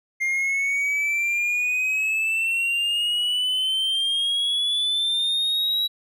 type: exponential sweep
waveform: triangle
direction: up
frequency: 2110 to 3892 Hz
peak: -19 dBFS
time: 0.2-5.88 s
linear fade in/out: 20 ms
effects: none